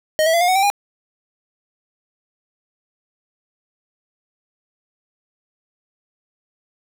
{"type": "tone with pitch steps", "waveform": "square", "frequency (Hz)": [622.3, 650.6, 680.2, 711.1, 743.5, 777.3, 812.6], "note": ["D#5", "E5", "F5", "F5", "F#5", "G5", "G#5"], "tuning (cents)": [0, -23, -46, 31, 8, -15, -38], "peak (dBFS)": -14, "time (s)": [0.19, 0.701], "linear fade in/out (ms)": 0, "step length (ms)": 73, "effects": []}